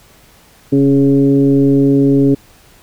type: tone with frequency modulation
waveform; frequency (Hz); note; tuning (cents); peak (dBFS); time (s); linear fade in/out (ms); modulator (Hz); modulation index
sine; 277.2; C#4; 0; -7; 0.72-2.35; 10; 139; 0.93
effects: pink hiss -46 dBFS RMS until 2.82 s